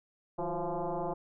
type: tone with frequency modulation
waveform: sine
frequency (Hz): 161.8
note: E3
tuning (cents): -32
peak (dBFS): -31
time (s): 0.38-1.14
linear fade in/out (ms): 10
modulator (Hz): 174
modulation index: 4.7
effects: none